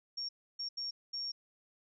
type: tone bursts at uneven times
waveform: sine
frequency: 5530 Hz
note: F8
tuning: 18 cents flat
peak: -36 dBFS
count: 4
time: 0.17-0.29 / 0.59-0.69 / 0.77-0.91 / 1.13-1.32 s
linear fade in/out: 10 ms
effects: none